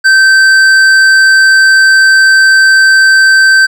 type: tone with hard clipping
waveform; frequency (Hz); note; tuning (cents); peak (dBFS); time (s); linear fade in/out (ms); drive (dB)
sine; 1552; G6; -18; -4; 0.04-3.67; 20; 9
effects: none